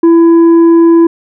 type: tone with tanh clipping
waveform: triangle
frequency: 334 Hz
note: E4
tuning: 23 cents sharp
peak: -3 dBFS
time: 0.03-1.07 s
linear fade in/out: 5 ms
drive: 9 dB
effects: none